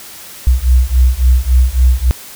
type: beating tone pair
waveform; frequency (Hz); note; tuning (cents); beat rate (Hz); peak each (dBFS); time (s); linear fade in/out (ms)
sine; 61.2 / 64.8; B1 / C2; -15 / -16; 3.6; -10; 0.47-2.11; 0
effects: white hiss -33 dBFS RMS until 2.35 s